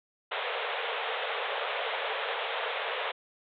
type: band-pass noise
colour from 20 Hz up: pink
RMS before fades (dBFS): -33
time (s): 0.31-3.12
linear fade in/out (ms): 10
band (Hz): 430 to 3700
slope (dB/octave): 96
effects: none